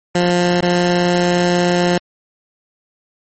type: tone with dropouts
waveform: 15% pulse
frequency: 176.4 Hz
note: F3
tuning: 18 cents sharp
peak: -6 dBFS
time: 0.15-1.98 s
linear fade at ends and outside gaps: 2 ms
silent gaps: 0.609-0.626 s
effects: MP3 32 kbps